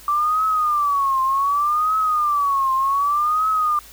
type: tone with vibrato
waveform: sine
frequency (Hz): 1164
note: D6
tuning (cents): -16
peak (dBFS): -16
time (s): 0.08-3.79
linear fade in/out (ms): 2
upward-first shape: triangle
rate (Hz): 0.66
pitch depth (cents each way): 180
effects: added 53 Hz sine -48 dBFS peak until 3.92 s + white hiss -44 dBFS RMS until 3.92 s